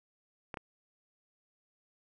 clicks, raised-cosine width 0.5 ms, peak -24 dBFS, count 2, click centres 0.542 / 0.572 s, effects none

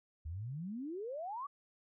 sine exponential sweep, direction up, 73.1 to 1174.7 Hz, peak -39 dBFS, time 0.25-1.47 s, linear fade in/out 10 ms, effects none

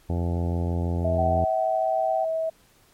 harmonic tone, 86.1 Hz, F2, 24 cents flat, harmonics 1 / 2 / 3 / 4 / 5 / 6 / 7 / 8 / 9 / 10, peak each -24 / -30 / -34 / -36 / -38 / -40 / -41 / -42 / -43 / -44 dBFS, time 0.09-1.45 s, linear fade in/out 10 ms
sine tone, 646 Hz, E5, 35 cents flat, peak -23 dBFS, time 1.04-2.5 s, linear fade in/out 10 ms
sine tone with pitch glide, 759 to 764.7 Hz, F#5 to G5, +44 to -43 cents, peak -24 dBFS, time 1.18-2.25 s, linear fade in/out 10 ms, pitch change +13 cents, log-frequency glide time 1.81-1.87 s
effects pink hiss -59 dBFS RMS until 2.93 s + MP3 64 kbps

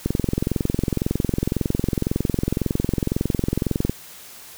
click train, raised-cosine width 3 ms, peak -7 dBFS, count 85, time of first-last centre 0.06-3.896 s, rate 21.9 Hz, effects white hiss -42 dBFS RMS until 4.57 s

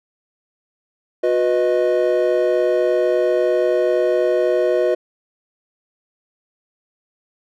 triangle chord, B major, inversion second, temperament equal with one note detuned, 361.8 / 493.9 / 622.3 Hz, F#4 / B4 / D#5, -39 / 0 / 0 cents, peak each -17 dBFS, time 1.23-4.95 s, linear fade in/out 10 ms, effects none

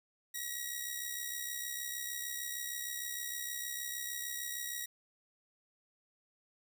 5% pulse tone with amplitude modulation, 1911 Hz, A#6, 43 cents sharp, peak -25 dBFS, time 0.34-4.86 s, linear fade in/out 10 ms, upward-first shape sine, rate 66.5 Hz, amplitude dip 50%, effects none

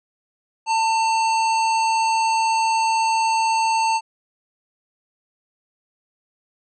harmonic tone with a mistuned harmonic, 896 Hz, A5, 31 cents sharp, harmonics 1 / 3 / 5 / 7 / 9, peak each -17 / -27 / -31 / -34 / -36 dBFS, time 0.66-4.01 s, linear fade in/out 50 ms, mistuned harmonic 7, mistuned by +29 cents, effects none

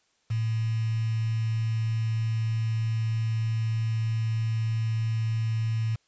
sine tone with quantisation, 112.1 Hz, A2, 33 cents sharp, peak -24 dBFS, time 0.3-5.96 s, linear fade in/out 10 ms, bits 7, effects white hiss -69 dBFS RMS until 6.07 s + resampled to 16000 Hz

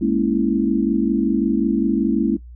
sine chord, A# half-diminished seventh, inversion third, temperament equal, 207.7 / 233.1 / 277.2 / 329.6 Hz, G#3 / A#3 / C#4 / E4, 0 / 0 / 0 / 0 cents, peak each -21 dBFS, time 0.01-2.37 s, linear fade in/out 10 ms, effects noise-tail reverb RT60 0.1 s tail -18 dB re dry + added 60 Hz sine -36 dBFS peak until 2.55 s

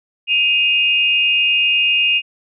sine tone pair together, 2512 / 2820 Hz, D#7 / F7, +16 / +16 cents, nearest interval major second, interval 200 cents, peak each -15 dBFS, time 0.27-2.22 s, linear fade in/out 50 ms, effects none

